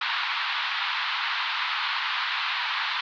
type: band-pass noise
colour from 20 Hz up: pink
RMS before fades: -28 dBFS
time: 0.01-3.01 s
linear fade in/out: 5 ms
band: 920 to 4200 Hz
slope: 48 dB/octave
effects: none